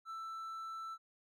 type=tone; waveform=triangle; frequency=1327 Hz; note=E6; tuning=11 cents sharp; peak=-40 dBFS; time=0.05-0.98 s; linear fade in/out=50 ms; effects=none